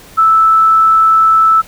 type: tone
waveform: sine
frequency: 1315 Hz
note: E6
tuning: 5 cents flat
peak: -5 dBFS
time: 0.17-1.62 s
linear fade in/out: 20 ms
effects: pink hiss -38 dBFS RMS until 1.67 s